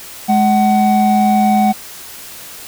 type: tone pair together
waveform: triangle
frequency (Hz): 210.5 / 750.1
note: G#3 / F#5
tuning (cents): +24 / +23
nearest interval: octave + minor seventh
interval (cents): 2199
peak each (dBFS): -10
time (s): 0.28-1.73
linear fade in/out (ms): 20
effects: white hiss -33 dBFS RMS until 2.67 s